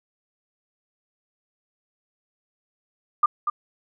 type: tone with echo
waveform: sine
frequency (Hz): 1200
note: D6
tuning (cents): +37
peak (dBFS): -13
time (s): 3.23-3.26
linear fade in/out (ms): 5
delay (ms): 240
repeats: 1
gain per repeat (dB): -7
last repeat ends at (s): 3.5
effects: none